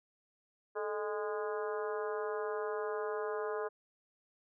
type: harmonic tone with a mistuned harmonic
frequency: 206.3 Hz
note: G#3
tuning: 11 cents flat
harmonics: 2 / 3 / 4 / 5 / 6 / 7 / 8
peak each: -36 / -42 / -46 / -44 / -46 / -48 / -51 dBFS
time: 0.75-3.69 s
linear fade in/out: 20 ms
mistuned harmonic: 2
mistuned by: +79 cents
effects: none